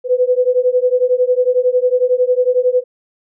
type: beating tone pair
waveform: sine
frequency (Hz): 495.4 / 506.4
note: B4 / B4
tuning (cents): +5 / +43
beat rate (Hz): 11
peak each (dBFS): -14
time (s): 0.04-2.84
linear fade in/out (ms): 50
effects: none